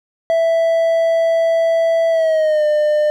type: tone with pitch glide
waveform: triangle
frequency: 660 to 601.7 Hz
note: E5 to D5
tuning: +2 to +42 cents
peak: -10 dBFS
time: 0.3-3.1 s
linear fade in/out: 0 ms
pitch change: -160 cents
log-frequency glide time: 2.1-2.65 s
effects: none